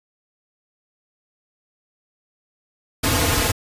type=noise with comb filter; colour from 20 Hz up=pink; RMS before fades=-19 dBFS; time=3.03-3.52 s; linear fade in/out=10 ms; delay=5.2 ms; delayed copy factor=-1; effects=resampled to 32000 Hz